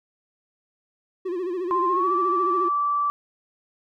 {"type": "tone with vibrato", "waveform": "triangle", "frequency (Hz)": 360, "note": "F#4", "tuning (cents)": -47, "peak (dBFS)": -23, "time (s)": [1.25, 2.69], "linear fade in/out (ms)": 10, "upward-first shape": "sine", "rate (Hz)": 14, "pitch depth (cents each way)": 98}
{"type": "tone with pitch glide", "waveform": "sine", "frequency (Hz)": [1046.5, 1161.2], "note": ["C6", "D6"], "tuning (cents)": [0, -20], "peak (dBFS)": -20, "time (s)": [1.71, 3.1], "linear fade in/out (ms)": 0, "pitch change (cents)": 180, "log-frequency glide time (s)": [1.88, 2.11]}
{"effects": []}